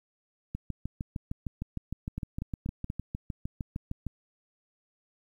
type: two click trains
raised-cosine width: 5 ms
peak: -21 / -21 dBFS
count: 4 / 24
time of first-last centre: 2.18-2.901 / 0.55-4.067 s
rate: 4.16 / 6.54 Hz
effects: 10-bit